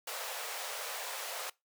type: high-pass noise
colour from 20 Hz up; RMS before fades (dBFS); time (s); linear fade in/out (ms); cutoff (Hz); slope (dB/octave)
pink; -40; 0.07-1.5; 5; 480; 48
effects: noise-tail reverb RT60 0.2 s tail -22 dB re dry